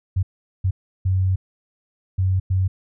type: tone bursts at uneven times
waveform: sine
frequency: 93.9 Hz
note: F#2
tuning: 26 cents sharp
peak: -16 dBFS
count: 5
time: 0.16-0.23 / 0.64-0.71 / 1.05-1.36 / 2.18-2.4 / 2.5-2.68 s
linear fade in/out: 10 ms
effects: none